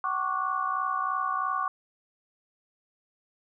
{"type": "tone cluster", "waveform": "sine", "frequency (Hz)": [757, 1102, 1165, 1467], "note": ["F#5", "C#6", "D6", "F#6"], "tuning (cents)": [39, -11, -14, -15], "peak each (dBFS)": [-36, -29, -30, -37], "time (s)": [0.04, 1.68], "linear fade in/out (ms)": 2, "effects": []}